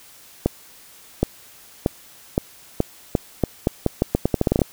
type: accelerating click train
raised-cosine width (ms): 2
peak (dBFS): -3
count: 19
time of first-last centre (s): 0.46-4.618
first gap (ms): 770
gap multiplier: 0.82
effects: white hiss -47 dBFS RMS until 4.72 s